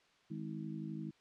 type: harmonic tone with a mistuned harmonic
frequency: 51.91 Hz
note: G#1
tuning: in tune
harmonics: 3 / 4 / 5 / 6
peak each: -44 / -44 / -51 / -46 dBFS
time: 0.3-1.11 s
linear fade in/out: 10 ms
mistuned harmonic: 6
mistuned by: +50 cents
effects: white hiss -69 dBFS RMS until 1.2 s + low-pass 4000 Hz 12 dB/octave